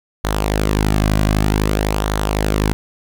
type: tone with flanger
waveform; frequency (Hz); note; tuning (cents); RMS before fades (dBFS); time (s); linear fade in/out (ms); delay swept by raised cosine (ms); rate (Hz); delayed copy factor
sawtooth; 51.91; G#1; 0; -17; 0.24-2.73; 0; 0.39 to 2.29; 0.53; -0.5
effects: none